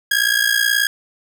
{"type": "ring-modulated tone", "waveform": "sawtooth", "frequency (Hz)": 1643, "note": "G#6", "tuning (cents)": -19, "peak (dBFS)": -8, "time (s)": [0.11, 0.87], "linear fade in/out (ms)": 2, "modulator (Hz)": 29.3, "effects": []}